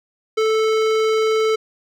sine tone with hard clipping, 438.9 Hz, A4, 4 cents flat, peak -17 dBFS, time 0.37-1.56 s, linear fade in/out 10 ms, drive 18 dB, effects none

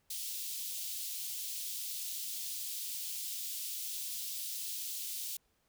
white high-pass noise, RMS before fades -40 dBFS, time 0.1-5.37 s, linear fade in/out 5 ms, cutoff 3100 Hz, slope 24 dB/octave, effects pink hiss -75 dBFS RMS until 5.68 s

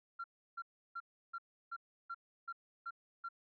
sine tone bursts, 1372 Hz, F6, 31 cents flat, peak -39 dBFS, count 9, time 0.19-3.289 s, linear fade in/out 10 ms, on 51 ms, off 330 ms, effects tanh soft clip ceiling -37 dBFS

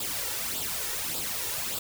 white noise with flanger, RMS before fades -32 dBFS, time 0-1.79 s, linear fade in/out 5 ms, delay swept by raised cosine 0.24 to 2.24 ms, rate 1.7 Hz, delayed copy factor +0.65, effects none

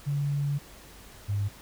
sine tone pair in turn, 142.9 / 101.31 Hz, D3 / G#2, -47 / -42 cents, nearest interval tritone, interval 595 cents, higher first, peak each -25 dBFS, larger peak neither, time 0.06-0.59 / 1.28-1.49 s, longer first, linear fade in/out 20 ms, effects added 50 Hz sine -54 dBFS peak until 1.61 s + pink hiss -50 dBFS RMS until 1.61 s

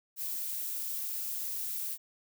violet noise, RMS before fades -36 dBFS, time 0.16-1.98 s, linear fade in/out 50 ms, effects none

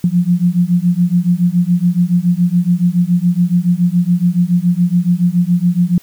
sine beating tone pair, 172.6 / 179.7 Hz, F3 / F3, -20 / +50 cents, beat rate 7.1 Hz, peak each -13 dBFS, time 0.04-5.98 s, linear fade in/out 2 ms, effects white hiss -46 dBFS RMS until 6.02 s

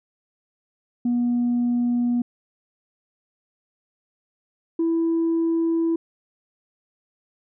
sine tone pair in turn, 241.6 / 330.5 Hz, B3 / E4, -38 / +5 cents, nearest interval perfect fourth, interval 543 cents, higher second, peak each -17 dBFS, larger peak neither, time 1.05-2.22 / 4.79-5.96 s, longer neither, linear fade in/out 5 ms, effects tanh soft clip ceiling -16 dBFS

